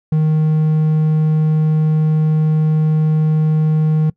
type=tone; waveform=triangle; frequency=155.56 Hz; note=D#3; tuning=in tune; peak=-9 dBFS; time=0.12-4.1 s; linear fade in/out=5 ms; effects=noise-tail reverb RT60 0.1 s tail -23 dB re dry